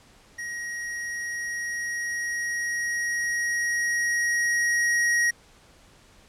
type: tone with level ramp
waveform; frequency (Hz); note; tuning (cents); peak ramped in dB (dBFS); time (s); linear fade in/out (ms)
square; 1891; A#6; +24; -32 to -20; 0.38-5.31; 10
effects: pink hiss -55 dBFS RMS until 6.28 s + low-pass 9000 Hz 12 dB/octave